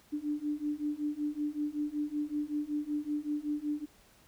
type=beating tone pair; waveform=sine; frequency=293.7 / 299 Hz; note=D4 / D4; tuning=0 / +31 cents; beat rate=5.3 Hz; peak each=-35 / -34 dBFS; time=0.12-3.86 s; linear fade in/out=20 ms; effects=pink hiss -62 dBFS RMS until 4.27 s